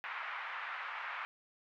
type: band-pass noise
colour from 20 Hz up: pink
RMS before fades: -42 dBFS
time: 0.04-1.25 s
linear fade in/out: 0 ms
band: 1000 to 2300 Hz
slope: 24 dB/octave
effects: none